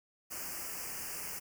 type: band-stop noise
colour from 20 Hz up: white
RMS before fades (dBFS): -41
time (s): 0.3-1.4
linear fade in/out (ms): 20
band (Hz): 2900 to 4700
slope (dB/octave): 96
effects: none